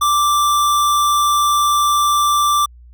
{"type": "tone", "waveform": "square", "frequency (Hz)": 1174.7, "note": "D6", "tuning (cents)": 0, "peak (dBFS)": -13, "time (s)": [0.01, 2.66], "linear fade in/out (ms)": 10, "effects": ["added 60 Hz sine -39 dBFS peak until 2.93 s"]}